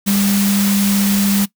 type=tone in noise; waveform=sine; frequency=200 Hz; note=G3; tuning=35 cents sharp; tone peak=-13 dBFS; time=0.06-1.46 s; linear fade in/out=20 ms; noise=white; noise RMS=-21 dBFS; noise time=0.06-1.46 s; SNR=+5 dB; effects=noise-tail reverb RT60 0.1 s tail -19 dB re dry